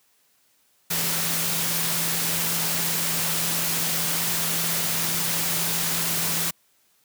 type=tone in noise; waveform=sine; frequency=166.9 Hz; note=E3; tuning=22 cents sharp; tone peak=-34 dBFS; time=0.9-6.51 s; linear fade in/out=10 ms; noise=white; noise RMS=-25 dBFS; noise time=0.9-6.51 s; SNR=-12 dB; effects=white hiss -64 dBFS RMS until 7.04 s + high-pass 80 Hz 12 dB/octave